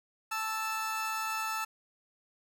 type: tone pair together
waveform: 30% pulse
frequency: 880 / 1318.5 Hz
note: A5 / E6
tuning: 0 / 0 cents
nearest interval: perfect fifth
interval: 700 cents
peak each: -34 / -31 dBFS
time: 0.31-1.65 s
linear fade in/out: 10 ms
effects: none